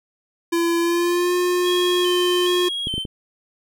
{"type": "tone with pitch glide", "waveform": "square", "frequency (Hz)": [338.7, 357.2], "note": ["E4", "F4"], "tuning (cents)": [47, 39], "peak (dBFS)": -18, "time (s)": [0.52, 2.69], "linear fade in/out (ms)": 10, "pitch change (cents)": 92, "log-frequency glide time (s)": [0.8, 1.34]}
{"type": "tone with vibrato", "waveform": "triangle", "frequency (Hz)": 3192, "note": "G7", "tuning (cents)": 31, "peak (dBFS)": -22, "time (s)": [1.63, 3.06], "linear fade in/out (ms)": 50, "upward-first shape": "square", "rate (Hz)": 1.2, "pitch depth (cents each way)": 54}
{"type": "clicks", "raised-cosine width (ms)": 3, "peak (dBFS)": -16, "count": 4, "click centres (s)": [2.871, 2.94, 2.98, 3.052]}
{"effects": []}